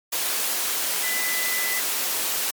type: tone in noise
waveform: sine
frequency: 2000 Hz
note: B6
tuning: 21 cents sharp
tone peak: -27 dBFS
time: 1.03-1.8 s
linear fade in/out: 10 ms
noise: white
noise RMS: -25 dBFS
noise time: 0.12-2.51 s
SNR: -5 dB
effects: high-pass 300 Hz 12 dB/octave + MP3 96 kbps